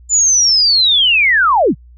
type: linear sweep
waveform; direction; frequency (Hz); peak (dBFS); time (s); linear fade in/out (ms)
sine; down; 7130 to 98.1; -8; 0.09-1.75; 50
effects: added 60 Hz sine -38 dBFS peak until 1.97 s